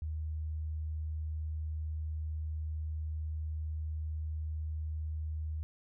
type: tone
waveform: sine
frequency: 77.78 Hz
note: D#2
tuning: in tune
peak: -34 dBFS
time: 0.02-5.63 s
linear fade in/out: 0 ms
effects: none